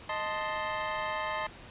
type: chord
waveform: 25% pulse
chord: A diminished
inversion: second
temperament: equal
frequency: 622.3 / 880 / 1046.5 Hz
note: Eb5 / A5 / C6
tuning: 0 / 0 / 0 cents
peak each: -32 dBFS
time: 0.09-1.47 s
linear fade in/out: 5 ms
effects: pink hiss -49 dBFS RMS until 1.7 s + resampled to 8000 Hz